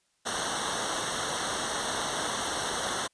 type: noise with comb filter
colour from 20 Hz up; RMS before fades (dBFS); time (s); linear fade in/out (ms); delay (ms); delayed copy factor
pink; -31; 0.25-3.08; 20; 0.41; -1
effects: white hiss -72 dBFS RMS until 3.13 s + resampled to 22050 Hz